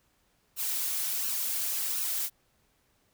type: noise with flanger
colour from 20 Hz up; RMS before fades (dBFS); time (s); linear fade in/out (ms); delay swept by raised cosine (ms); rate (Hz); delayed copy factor
blue; -31; 0.56-2.3; 50; 0.7 to 4.4; 1.4; +0.55
effects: pink hiss -70 dBFS RMS until 3.13 s